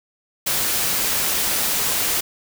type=noise; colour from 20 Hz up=white; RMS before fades=-21 dBFS; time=0.46-2.21 s; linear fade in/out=10 ms; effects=none